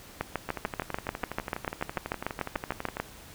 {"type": "two click trains", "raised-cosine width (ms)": 0.5, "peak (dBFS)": [-13, -18], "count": [20, 31], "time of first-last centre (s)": [[0.21, 3], [0.49, 2.969]], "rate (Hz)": [6.81, 12.1], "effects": ["pink hiss -49 dBFS RMS until 3.34 s"]}